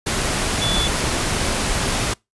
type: tone in noise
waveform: sine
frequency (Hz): 3456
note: A7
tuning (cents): -32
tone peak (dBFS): -21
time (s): 0.61-0.88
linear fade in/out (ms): 10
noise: pink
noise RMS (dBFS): -21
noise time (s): 0.06-2.14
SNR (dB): -3
effects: noise-tail reverb RT60 0.2 s tail -25 dB re dry + resampled to 24000 Hz